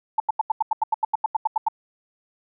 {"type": "tone bursts", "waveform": "sine", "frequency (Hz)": 879, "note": "A5", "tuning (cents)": -2, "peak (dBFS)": -16, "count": 15, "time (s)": [0.18, 1.685], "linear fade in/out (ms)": 5, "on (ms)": 21, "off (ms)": 85, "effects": []}